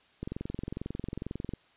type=click train; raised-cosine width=3 ms; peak=-22 dBFS; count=30; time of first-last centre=0.23-1.536 s; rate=22.2 Hz; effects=white hiss -63 dBFS RMS until 1.76 s + resampled to 8000 Hz